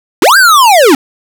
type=linear two-way sweep; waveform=square; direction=up then down; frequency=248 to 1623 to 248 Hz; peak=-3 dBFS; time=0.22-0.95 s; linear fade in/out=2 ms; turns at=0.37 s; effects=none